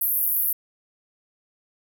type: band-pass noise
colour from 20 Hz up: white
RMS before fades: -23 dBFS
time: 0.01-0.53 s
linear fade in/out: 5 ms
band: 11000 to 16000 Hz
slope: 96 dB/octave
effects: none